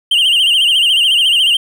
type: tone with vibrato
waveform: triangle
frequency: 2975 Hz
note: F#7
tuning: 9 cents sharp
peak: -7 dBFS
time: 0.11-1.57 s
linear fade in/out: 5 ms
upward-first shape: sine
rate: 14 Hz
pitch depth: 120 cents each way
effects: none